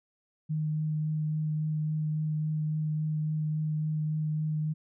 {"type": "tone with vibrato", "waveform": "sine", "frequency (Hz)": 154.2, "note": "D#3", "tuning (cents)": -15, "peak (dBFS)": -27, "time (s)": [0.49, 4.74], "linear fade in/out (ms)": 20, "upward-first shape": "triangle", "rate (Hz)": 3.6, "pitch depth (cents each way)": 12, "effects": []}